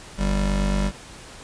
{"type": "tone pair together", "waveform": "square", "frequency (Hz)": [48.92, 195.7], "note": ["G1", "G3"], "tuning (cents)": [-3, -3], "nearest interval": "2 octaves", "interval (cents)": 2400, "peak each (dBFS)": [-22, -25], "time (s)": [0.17, 0.92], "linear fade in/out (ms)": 50, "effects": ["pink hiss -42 dBFS RMS until 1.43 s", "resampled to 22050 Hz"]}